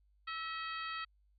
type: harmonic tone with a mistuned harmonic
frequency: 640 Hz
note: D#5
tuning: 49 cents sharp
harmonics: 2 / 3 / 4 / 5 / 6 / 7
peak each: -41 / -45 / -47 / -49 / -51 / -52 dBFS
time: 0.27-1.05 s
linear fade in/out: 10 ms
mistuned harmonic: 2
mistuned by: +42 cents
effects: added 50 Hz sine -67 dBFS peak until 1.38 s